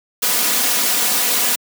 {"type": "noise with comb filter", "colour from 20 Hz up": "white", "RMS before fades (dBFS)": -17, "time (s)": [0.22, 1.56], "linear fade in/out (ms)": 10, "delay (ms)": 4.1, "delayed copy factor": 0.6, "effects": ["high-pass 200 Hz 12 dB/octave"]}